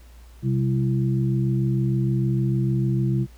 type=tone cluster; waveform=sine; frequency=130.3 / 196.9 / 335.5 Hz; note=C3 / G3 / E4; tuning=-7 / +8 / +31 cents; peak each=-20 / -26 / -29 dBFS; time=0.42-3.27 s; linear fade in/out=50 ms; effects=added 59 Hz sine -44 dBFS peak until 3.37 s + pink hiss -56 dBFS RMS until 3.37 s